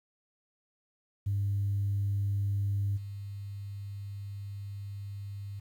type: tone with level steps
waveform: sine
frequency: 100 Hz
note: G2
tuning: 35 cents sharp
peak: -26 / -37 dBFS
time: 1.26-5.6 s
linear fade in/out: 10 ms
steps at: 2.96 s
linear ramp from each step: 20 ms
effects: tanh soft clip ceiling -23 dBFS + 10-bit